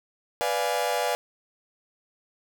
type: chord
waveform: 40% pulse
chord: B diminished seventh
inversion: none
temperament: equal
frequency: 493.9 / 587.3 / 698.5 / 830.6 Hz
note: B4 / D5 / F5 / Ab5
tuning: 0 / 0 / 0 / 0 cents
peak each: -29 dBFS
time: 0.41-1.15 s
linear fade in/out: 0 ms
effects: none